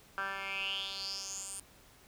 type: tone with band-pass filter sweep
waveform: 10% pulse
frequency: 195 Hz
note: G3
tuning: 9 cents flat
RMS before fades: -39 dBFS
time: 0.18-1.6 s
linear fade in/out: 0 ms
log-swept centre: 1500 to 9300 Hz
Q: 6.9
effects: pink hiss -60 dBFS RMS until 2.07 s